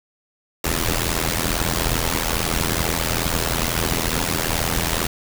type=noise with amplitude modulation; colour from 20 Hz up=pink; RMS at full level=-18 dBFS; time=0.64-5.07 s; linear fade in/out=5 ms; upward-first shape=sine; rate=82.3 Hz; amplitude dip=90%; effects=none